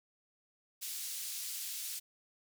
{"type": "band-pass noise", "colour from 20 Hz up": "white", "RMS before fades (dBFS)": -41, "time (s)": [0.81, 2], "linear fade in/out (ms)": 20, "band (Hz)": [3300, 16000], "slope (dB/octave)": 12, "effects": []}